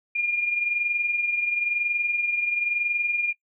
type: tone pair together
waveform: sine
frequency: 2413 / 2434 Hz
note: D7 / D#7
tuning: +46 / -39 cents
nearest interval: unison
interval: 15 cents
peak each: -22 / -31 dBFS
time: 0.15-3.33 s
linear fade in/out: 10 ms
effects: noise-tail reverb RT60 0.1 s tail -21 dB re dry